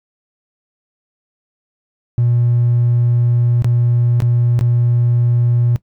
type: tone with dropouts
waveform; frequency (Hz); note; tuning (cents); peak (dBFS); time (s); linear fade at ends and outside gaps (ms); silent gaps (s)
triangle; 120; B2; -49; -8; 2.18-5.76; 0; 3.622-3.645 / 4.203-4.221 / 4.591-4.61
effects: noise-tail reverb RT60 0.1 s tail -18 dB re dry + tanh soft clip ceiling -6 dBFS